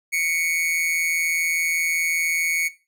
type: tone with amplitude modulation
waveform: 45% pulse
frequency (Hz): 2217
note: C#7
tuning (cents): 0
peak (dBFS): -17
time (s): 0.12-2.69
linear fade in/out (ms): 20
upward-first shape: sine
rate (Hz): 165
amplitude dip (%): 65
effects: noise-tail reverb RT60 0.3 s tail -17 dB re dry